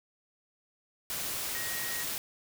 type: tone in noise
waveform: sine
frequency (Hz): 1883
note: A#6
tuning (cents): +17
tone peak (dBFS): -39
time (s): 1.55-2.03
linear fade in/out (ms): 0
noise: white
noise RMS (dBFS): -35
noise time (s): 1.1-2.18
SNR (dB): -7
effects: none